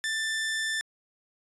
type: tone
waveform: sawtooth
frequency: 1772 Hz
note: A6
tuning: 12 cents sharp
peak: -24 dBFS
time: 0.04-0.81 s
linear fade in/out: 0 ms
effects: resampled to 24000 Hz